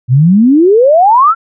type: exponential sweep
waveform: sine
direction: up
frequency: 117.8 to 1396.9 Hz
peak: -3 dBFS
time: 0.08-1.35 s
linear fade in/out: 50 ms
effects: none